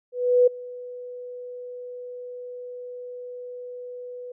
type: tone with ADSR envelope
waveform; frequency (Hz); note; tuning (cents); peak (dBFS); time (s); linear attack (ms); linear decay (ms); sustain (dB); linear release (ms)
sine; 493.9; B4; 0; -12; 0.12-4.32; 350; 9; -22; 5
effects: none